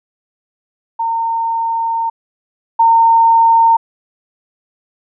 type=tone pair in turn; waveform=sine; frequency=914 / 914 Hz; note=A#5 / A#5; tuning=-34 / -34 cents; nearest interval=unison; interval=0 cents; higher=neither; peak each=-14 / -6 dBFS; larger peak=second; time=0.99-2.1 / 2.79-3.77 s; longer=first; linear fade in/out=10 ms; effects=none